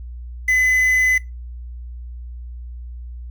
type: tone with quantisation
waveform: triangle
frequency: 2018 Hz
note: B6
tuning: 37 cents sharp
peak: -12 dBFS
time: 0.48-1.18 s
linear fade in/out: 5 ms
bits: 6
effects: noise-tail reverb RT60 0.2 s tail -19 dB re dry + added 60 Hz sine -30 dBFS peak until 3.3 s